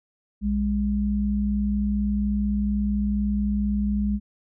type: tone pair together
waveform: sine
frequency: 60.9 / 205.1 Hz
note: B1 / G#3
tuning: -24 / -21 cents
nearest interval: octave + major sixth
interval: 2103 cents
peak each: -26 / -22 dBFS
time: 0.41-4.2 s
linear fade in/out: 50 ms
effects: none